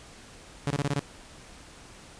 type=tone bursts; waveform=sawtooth; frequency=142.5 Hz; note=C#3; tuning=48 cents sharp; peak=-21 dBFS; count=6; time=0.67-0.993 s; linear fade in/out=0 ms; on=33 ms; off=25 ms; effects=pink hiss -49 dBFS RMS until 2.19 s + resampled to 22050 Hz